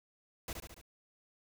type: noise with echo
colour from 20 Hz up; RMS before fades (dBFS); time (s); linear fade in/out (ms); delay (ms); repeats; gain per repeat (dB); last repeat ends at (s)
pink; -40; 0.48-0.53; 2; 71; 4; -4; 0.814
effects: none